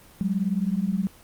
sine beating tone pair, 184 / 203 Hz, F#3 / G#3, -9 / -39 cents, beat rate 19 Hz, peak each -25 dBFS, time 0.21-1.07 s, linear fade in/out 0 ms, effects pink hiss -51 dBFS RMS until 1.23 s + Opus 24 kbps

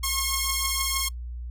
5% pulse beating tone pair, 1078 / 1084.4 Hz, C#6 / C#6, -49 / -38 cents, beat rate 6.4 Hz, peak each -14 / -17 dBFS, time 0.03-1.09 s, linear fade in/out 10 ms, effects noise-tail reverb RT60 0.1 s tail -24 dB re dry + added 60 Hz sine -32 dBFS peak until 1.5 s

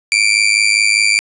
sawtooth tone with amplitude modulation, 2349 Hz, D7, in tune, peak -3 dBFS, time 0.12-1.19 s, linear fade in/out 0 ms, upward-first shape sine, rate 105 Hz, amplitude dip 85%, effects resampled to 24000 Hz + 7-bit

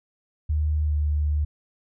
sine tone with pitch glide, 76.1 to 74.53 Hz, D#2 to D2, -38 to +26 cents, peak -20 dBFS, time 0.49-1.45 s, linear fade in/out 10 ms, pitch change -36 cents, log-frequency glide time 0.85-0.94 s, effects none

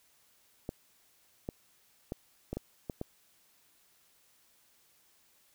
clicks, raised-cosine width 2 ms, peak -22 dBFS, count 7, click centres 0.691 / 1.489 / 2.121 / 2.53 / 2.57 / 2.898 / 3.014 s, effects white hiss -67 dBFS RMS until 5.54 s

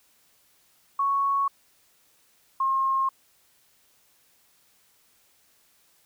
sine tone pair in turn, 1108.7 / 1071.6 Hz, C#6 / C6, 0 / +41 cents, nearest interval minor second, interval 59 cents, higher first, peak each -21 dBFS, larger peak neither, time 0.99-1.48 / 2.6-3.09 s, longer neither, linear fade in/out 5 ms, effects white hiss -63 dBFS RMS until 6.05 s

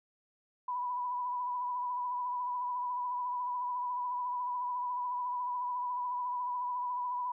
sine tone with vibrato, 987 Hz, B5, 1 cent flat, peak -32 dBFS, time 0.68-7.32 s, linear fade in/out 5 ms, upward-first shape triangle, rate 14 Hz, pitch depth 38 cents each way, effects none

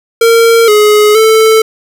square tone with pitch steps, 459.7 / 420.7 / 441.1 Hz, A#4 / G#4 / A4, -24 / +22 / +4 cents, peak -4 dBFS, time 0.21-1.62 s, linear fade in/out 5 ms, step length 470 ms, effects none

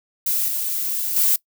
violet noise with level steps, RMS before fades -21 / -24 / -17 dBFS, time 0.26-1.36 s, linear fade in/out 5 ms, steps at 0.48 / 1.16 s, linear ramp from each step 5 ms, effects noise-tail reverb RT60 0.1 s tail -22 dB re dry

